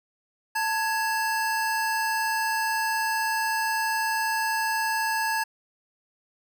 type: tone pair together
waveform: square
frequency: 888 / 1669.1 Hz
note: A5 / G#6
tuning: +16 / +8 cents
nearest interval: major seventh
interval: 1092 cents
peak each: -27 / -28 dBFS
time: 0.55-5.44 s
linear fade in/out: 10 ms
effects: none